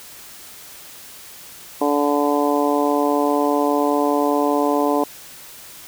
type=harmonic tone; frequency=145.1 Hz; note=D3; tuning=21 cents flat; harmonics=2 / 3 / 4 / 5 / 6 / 7; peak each=-20 / -22 / -23 / -24 / -25 / -25 dBFS; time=1.81-5.04 s; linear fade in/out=5 ms; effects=white hiss -40 dBFS RMS until 5.87 s